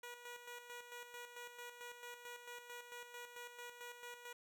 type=tone with tremolo; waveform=10% pulse; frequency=483.3 Hz; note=B4; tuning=38 cents flat; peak=-40 dBFS; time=0.03-4.33 s; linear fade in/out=5 ms; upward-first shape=square; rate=4.5 Hz; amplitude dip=55%; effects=none